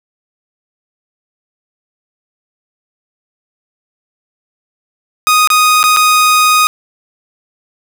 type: tone with dropouts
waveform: sawtooth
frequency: 1244.5 Hz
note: D#6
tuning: in tune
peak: -3 dBFS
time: 5.27-6.67 s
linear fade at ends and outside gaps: 0 ms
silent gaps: 5.474-5.502 / 5.829-5.839 / 5.964-5.97 s
effects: 7-bit